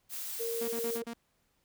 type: noise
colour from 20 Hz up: blue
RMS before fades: -39 dBFS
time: 0.09-1.01 s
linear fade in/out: 50 ms
type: tone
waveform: sine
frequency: 461.3 Hz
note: A#4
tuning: 18 cents flat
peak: -33 dBFS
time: 0.39-1.04 s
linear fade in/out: 20 ms
type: tone bursts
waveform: sawtooth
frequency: 233.1 Hz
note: A#3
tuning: in tune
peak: -34 dBFS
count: 5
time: 0.61-1.136 s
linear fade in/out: 5 ms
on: 70 ms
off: 44 ms
effects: pink hiss -74 dBFS RMS until 1.64 s